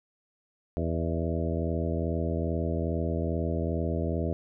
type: harmonic tone with a mistuned harmonic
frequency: 82.41 Hz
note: E2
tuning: in tune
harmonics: 1 / 2 / 3 / 4 / 5 / 6 / 7 / 8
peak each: -30 / -33 / -35 / -36 / -37 / -38 / -38 / -39 dBFS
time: 0.77-4.33 s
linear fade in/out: 0 ms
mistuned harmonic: 7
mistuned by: +41 cents
effects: none